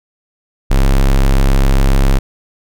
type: tone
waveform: square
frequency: 33.66 Hz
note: C1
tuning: 50 cents sharp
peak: -8 dBFS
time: 0.7-2.19 s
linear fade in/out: 10 ms
effects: none